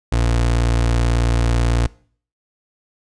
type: tone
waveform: 30% pulse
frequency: 58.27 Hz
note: A#1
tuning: in tune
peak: -12 dBFS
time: 0.12-1.87 s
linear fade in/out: 5 ms
effects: noise-tail reverb RT60 0.5 s tail -22 dB re dry + resampled to 22050 Hz